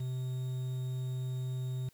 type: tone with quantisation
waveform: triangle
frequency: 128.3 Hz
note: C3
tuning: 34 cents flat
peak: -31 dBFS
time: 0-1.89 s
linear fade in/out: 5 ms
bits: 9
effects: white hiss -67 dBFS RMS until 1.93 s